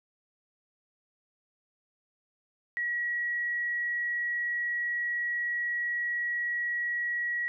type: tone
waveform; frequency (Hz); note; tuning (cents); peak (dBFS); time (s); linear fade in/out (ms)
sine; 1917; A#6; +48; -28; 2.77-7.48; 0
effects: none